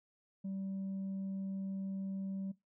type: tone with tanh clipping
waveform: sine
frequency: 193.3 Hz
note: G3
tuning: 24 cents flat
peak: -38 dBFS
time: 0.44-2.52 s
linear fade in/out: 10 ms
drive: 2 dB
effects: noise-tail reverb RT60 0.2 s tail -20 dB re dry